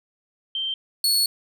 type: tone pair in turn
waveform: sine / sawtooth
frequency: 3136 / 4392 Hz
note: G7 / C#8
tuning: 0 / -17 cents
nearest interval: tritone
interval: 583 cents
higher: second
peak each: -24 / -15 dBFS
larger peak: second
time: 0.55-0.74 / 1.04-1.26 s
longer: second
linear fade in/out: 2 ms
effects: none